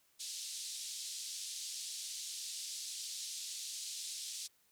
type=band-pass noise; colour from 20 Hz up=pink; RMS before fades=-44 dBFS; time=0.19-4.48 s; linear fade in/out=20 ms; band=3800 to 9400 Hz; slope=24 dB/octave; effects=white hiss -72 dBFS RMS until 4.71 s